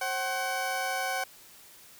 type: tone pair together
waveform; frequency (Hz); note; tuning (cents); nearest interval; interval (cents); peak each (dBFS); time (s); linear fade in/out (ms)
20% pulse; 534 / 755.2; C5 / F#5; +35 / +35; tritone; 600; -31 / -25; 0.01-1.24; 5
effects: white hiss -53 dBFS RMS until 1.99 s